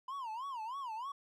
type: tone with vibrato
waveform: triangle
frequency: 987.8 Hz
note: B5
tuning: in tune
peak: -37 dBFS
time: 0.08-1.12 s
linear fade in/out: 5 ms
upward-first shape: sine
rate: 3.2 Hz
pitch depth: 230 cents each way
effects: none